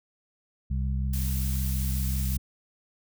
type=harmonic tone; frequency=65.41 Hz; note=C2; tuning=in tune; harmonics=1 / 2 / 3; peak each=-26 / -32 / -36 dBFS; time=0.7-2.38 s; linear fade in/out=10 ms
type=noise; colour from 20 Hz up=blue; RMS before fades=-37 dBFS; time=1.13-2.37 s; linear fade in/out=5 ms
effects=none